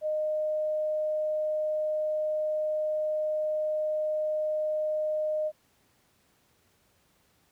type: tone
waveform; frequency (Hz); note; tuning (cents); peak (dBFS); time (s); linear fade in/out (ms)
sine; 615; D#5; -20; -26; 0.01-5.52; 50
effects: pink hiss -67 dBFS RMS until 7.51 s + high-pass 60 Hz 12 dB/octave